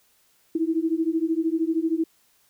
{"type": "beating tone pair", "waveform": "sine", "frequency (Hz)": [318.6, 331.6], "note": ["D#4", "E4"], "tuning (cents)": [41, 10], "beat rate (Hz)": 13, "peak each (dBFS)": -24, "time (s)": [0.55, 2.04], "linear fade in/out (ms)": 5, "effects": ["white hiss -63 dBFS RMS until 2.49 s"]}